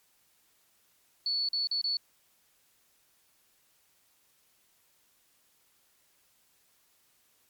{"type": "tone with dropouts", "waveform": "sine", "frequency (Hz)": 4435, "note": "C#8", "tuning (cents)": 0, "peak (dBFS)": -27, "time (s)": [1.26, 1.97], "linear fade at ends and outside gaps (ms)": 2, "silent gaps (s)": [[1.488, 1.531], [1.672, 1.712], [1.815, 1.841]], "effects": ["white hiss -68 dBFS RMS until 7.49 s", "MP3 96 kbps"]}